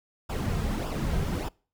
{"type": "noise with flanger", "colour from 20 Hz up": "brown", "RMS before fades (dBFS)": -29, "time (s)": [0.29, 1.49], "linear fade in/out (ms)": 10, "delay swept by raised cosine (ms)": [0.47, 3.57], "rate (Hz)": 1.7, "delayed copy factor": -0.6, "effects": ["noise-tail reverb RT60 0.4 s tail -25 dB re dry"]}